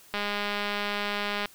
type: click train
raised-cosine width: 0.3 ms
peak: -14 dBFS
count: 271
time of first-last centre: 0.14-1.457 s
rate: 205 Hz
effects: white hiss -54 dBFS RMS until 1.54 s